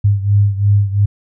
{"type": "beating tone pair", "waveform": "sine", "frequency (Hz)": [100.7, 103.6], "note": ["G2", "G#2"], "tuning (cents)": [47, -4], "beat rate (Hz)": 2.9, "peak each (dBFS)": [-11, -15], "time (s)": [0.04, 1.06], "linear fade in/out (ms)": 10, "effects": []}